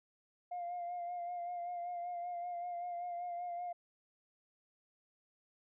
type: tone with vibrato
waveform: sine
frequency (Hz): 703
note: F5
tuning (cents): +11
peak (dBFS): -37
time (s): 0.51-3.73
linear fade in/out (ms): 10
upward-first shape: sine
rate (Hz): 5.2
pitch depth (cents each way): 29
effects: tanh soft clip ceiling -35 dBFS